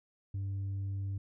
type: tone with tanh clipping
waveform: sine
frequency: 98 Hz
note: G2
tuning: in tune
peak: -34 dBFS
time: 0.34-1.18 s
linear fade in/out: 5 ms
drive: 2 dB
effects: none